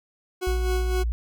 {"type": "tone with tremolo", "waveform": "40% pulse", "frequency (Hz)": 367.9, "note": "F#4", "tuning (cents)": -10, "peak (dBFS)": -24, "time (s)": [0.41, 1.04], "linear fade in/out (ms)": 20, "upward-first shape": "sine", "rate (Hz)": 3.9, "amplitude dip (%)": 55}
{"type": "tone", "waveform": "sine", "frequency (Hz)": 58, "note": "A#1", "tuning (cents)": -8, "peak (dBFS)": -22, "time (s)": [0.47, 1.12], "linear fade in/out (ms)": 0}
{"effects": []}